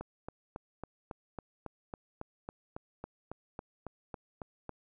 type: click train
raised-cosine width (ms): 1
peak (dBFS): -26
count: 18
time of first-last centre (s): 0.01-4.693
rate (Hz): 3.63
effects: none